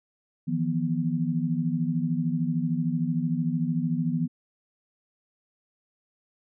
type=tone cluster; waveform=sine; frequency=158.1 / 171.4 / 244.3 Hz; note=D#3 / F3 / B3; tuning=+28 / -32 / -19 cents; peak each=-28 dBFS; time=0.47-4.28 s; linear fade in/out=20 ms; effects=none